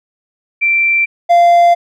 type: tone pair in turn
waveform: sine / triangle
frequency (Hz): 2349 / 691.9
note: D7 / F5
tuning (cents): 0 / -16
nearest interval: octave + major sixth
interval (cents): 2116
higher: first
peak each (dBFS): -9 / -3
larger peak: second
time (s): 0.61-1.06 / 1.29-1.75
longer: second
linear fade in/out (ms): 20
effects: none